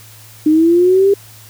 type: linear sweep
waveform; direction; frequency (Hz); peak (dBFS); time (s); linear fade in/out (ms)
sine; up; 302.3 to 404; -7; 0.46-1.14; 5
effects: added 109 Hz sine -41 dBFS peak until 1.49 s + white hiss -41 dBFS RMS until 1.49 s